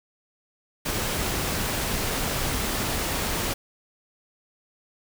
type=noise; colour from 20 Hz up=pink; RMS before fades=-27 dBFS; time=0.85-3.54 s; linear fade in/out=10 ms; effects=none